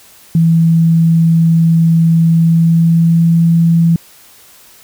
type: tone with pitch glide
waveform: sine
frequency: 164.81 to 166.92 Hz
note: E3 to E3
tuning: 0 to +22 cents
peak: -6 dBFS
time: 0.35-3.96 s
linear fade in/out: 2 ms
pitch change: +22 cents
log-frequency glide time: 2.28-3.32 s
effects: white hiss -42 dBFS RMS until 4.83 s